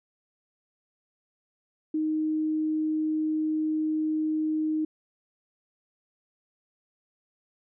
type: tone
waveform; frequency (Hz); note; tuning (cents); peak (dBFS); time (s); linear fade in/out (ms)
sine; 311.1; D#4; 0; -24; 1.94-4.85; 5
effects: none